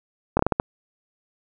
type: slowing click train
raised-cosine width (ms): 1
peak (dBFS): -4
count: 6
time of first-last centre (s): 0.37-0.599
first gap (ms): 23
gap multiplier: 1.35
effects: none